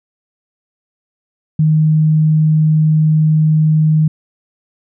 sine tone, 155.56 Hz, D#3, in tune, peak -8 dBFS, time 1.59-4.08 s, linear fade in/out 5 ms, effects none

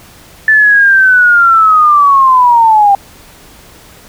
sine linear sweep, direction down, 1760 to 786 Hz, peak -3 dBFS, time 0.48-2.95 s, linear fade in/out 2 ms, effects pink hiss -38 dBFS RMS until 4.08 s

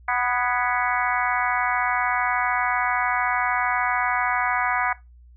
harmonic tone with a mistuned harmonic, 246.9 Hz, B3, in tune, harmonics 3 / 4 / 5 / 6 / 7 / 8 / 9, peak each -26 / -27 / -28 / -29 / -29 / -30 / -31 dBFS, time 0.08-4.93 s, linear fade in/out 5 ms, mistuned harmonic 7, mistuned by -54 cents, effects noise-tail reverb RT60 0.2 s tail -18 dB re dry + added 60 Hz sine -46 dBFS peak until 5.36 s

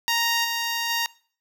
10% pulse tone with level steps, 932.3 Hz, A#5, in tune, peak -12 / -16 / -14 dBFS, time 0.08-1.06 s, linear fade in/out 0 ms, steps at 0.44 / 0.89 s, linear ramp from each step 10 ms, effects noise-tail reverb RT60 0.5 s tail -23 dB re dry

